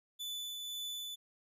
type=tone with tremolo; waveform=40% pulse; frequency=3488 Hz; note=A7; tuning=16 cents flat; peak=-37 dBFS; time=0.19-1.16 s; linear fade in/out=20 ms; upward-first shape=triangle; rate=1.9 Hz; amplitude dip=30%; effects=none